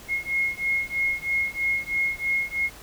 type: beating tone pair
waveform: sine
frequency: 2155 / 2158.1 Hz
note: C#7 / C#7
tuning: -49 / -47 cents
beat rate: 3.1 Hz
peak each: -26 dBFS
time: 0.08-2.7 s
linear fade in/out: 50 ms
effects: added 50 Hz sine -51 dBFS peak until 2.82 s + pink hiss -45 dBFS RMS until 2.82 s